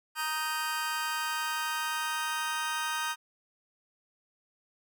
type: chord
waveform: sawtooth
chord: Eb major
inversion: second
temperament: just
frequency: 933.4 / 1244.5 / 1555.6 Hz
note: Bb5 / Eb6 / G6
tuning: +2 / 0 / -14 cents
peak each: -31 dBFS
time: 0.15-3.16 s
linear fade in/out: 50 ms
effects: none